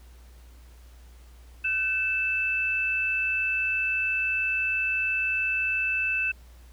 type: tone pair together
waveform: sine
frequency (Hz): 1521.2 / 2637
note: F#6 / E7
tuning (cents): +48 / 0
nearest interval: minor seventh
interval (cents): 952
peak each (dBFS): -32 / -24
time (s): 1.64-6.32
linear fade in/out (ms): 10
effects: added 60 Hz sine -47 dBFS peak until 6.72 s + pink hiss -59 dBFS RMS until 6.72 s